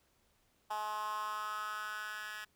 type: tone with high-pass filter sweep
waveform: 10% pulse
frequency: 212.3 Hz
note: G#3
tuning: 38 cents sharp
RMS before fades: -40 dBFS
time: 0.7-2.45 s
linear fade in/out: 10 ms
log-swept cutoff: 880 to 1800 Hz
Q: 4.9
effects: pink hiss -73 dBFS RMS until 2.55 s